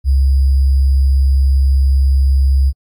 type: tone with sample-and-hold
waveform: sine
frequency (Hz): 67.4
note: C#2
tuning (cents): -48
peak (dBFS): -8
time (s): 0.04-2.73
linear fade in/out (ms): 50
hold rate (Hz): 4900
effects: AAC 64 kbps